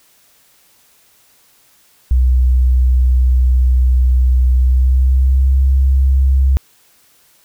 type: tone with pitch glide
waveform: sine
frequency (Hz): 63 to 66.63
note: B1 to C2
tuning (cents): +35 to +32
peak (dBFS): -8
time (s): 2.11-6.57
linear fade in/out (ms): 0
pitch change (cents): +97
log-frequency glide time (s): 4.55-5.6
effects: white hiss -52 dBFS RMS until 7.44 s